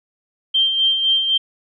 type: tone with tremolo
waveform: sine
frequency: 3154 Hz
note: G7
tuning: 10 cents sharp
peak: -12 dBFS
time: 0.54-1.38 s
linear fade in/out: 10 ms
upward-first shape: sine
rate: 3.9 Hz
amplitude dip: 50%
effects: none